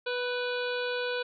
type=harmonic tone with a mistuned harmonic; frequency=491.7 Hz; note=B4; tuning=8 cents flat; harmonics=1 / 2 / 3 / 5 / 6 / 7 / 8 / 9; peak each=-31 / -41 / -35 / -40 / -45 / -43 / -42 / -47 dBFS; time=0.06-1.23 s; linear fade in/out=10 ms; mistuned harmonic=3; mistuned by=+19 cents; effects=none